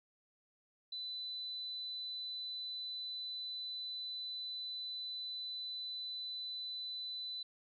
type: tone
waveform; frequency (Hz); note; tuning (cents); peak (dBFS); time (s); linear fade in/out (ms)
sine; 4000; B7; +21; -40; 0.92-7.43; 5
effects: none